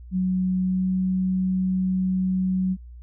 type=tone with pitch glide; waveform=sine; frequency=185 to 186.29 Hz; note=F#3 to F#3; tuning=0 to +12 cents; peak=-20 dBFS; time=0.11-2.77 s; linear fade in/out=50 ms; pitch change=+12 cents; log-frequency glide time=0.61-0.87 s; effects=added 60 Hz sine -39 dBFS peak until 3.02 s